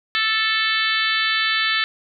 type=harmonic tone with a mistuned harmonic; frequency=440 Hz; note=A4; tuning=in tune; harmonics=3 / 4 / 5 / 6 / 7 / 8 / 9 / 10; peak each=-26 / -22 / -26 / -28 / -27 / -26 / -27 / -32 dBFS; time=0.15-1.84 s; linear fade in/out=0 ms; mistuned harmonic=10; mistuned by=+23 cents; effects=none